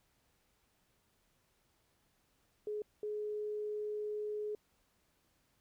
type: tone bursts at uneven times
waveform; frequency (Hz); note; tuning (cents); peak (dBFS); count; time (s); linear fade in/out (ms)
sine; 421.4; G#4; +25; -36; 2; 2.67-2.82 / 3.03-4.55; 2
effects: pink hiss -75 dBFS RMS until 5.6 s